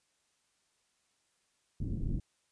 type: low-pass noise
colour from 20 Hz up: pink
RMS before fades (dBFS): -34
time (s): 1.8-2.2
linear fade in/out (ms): 5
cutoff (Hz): 270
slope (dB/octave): 24
effects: white hiss -75 dBFS RMS until 2.51 s + resampled to 22050 Hz